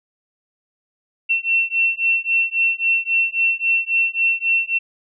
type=beating tone pair; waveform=sine; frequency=2703 / 2706.7 Hz; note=E7 / E7; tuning=+43 / +45 cents; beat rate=3.7 Hz; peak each=-19 dBFS; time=1.29-4.79 s; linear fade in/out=20 ms; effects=none